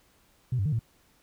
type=tone with pitch steps; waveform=sine; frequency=125.5 / 98 / 152.4 / 113.9 Hz; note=B2 / G2 / D#3 / A#2; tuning=+28 / 0 / -36 / -40 cents; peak=-23 dBFS; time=0.52-0.792 s; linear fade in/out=5 ms; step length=68 ms; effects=tanh soft clip ceiling -19 dBFS + pink hiss -64 dBFS RMS until 1.22 s